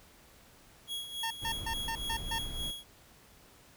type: tone with tremolo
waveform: 45% pulse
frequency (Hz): 3322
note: G#7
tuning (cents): 0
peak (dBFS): -34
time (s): 0.87-2.84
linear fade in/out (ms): 50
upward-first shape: sine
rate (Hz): 3.5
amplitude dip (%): 65
type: tone bursts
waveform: 25% pulse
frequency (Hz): 907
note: A#5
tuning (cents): -48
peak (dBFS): -30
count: 6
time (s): 1.23-2.386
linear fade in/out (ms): 5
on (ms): 76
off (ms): 140
type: noise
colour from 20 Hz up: brown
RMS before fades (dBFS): -41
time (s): 1.41-2.72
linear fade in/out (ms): 20
effects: pink hiss -59 dBFS RMS until 3.76 s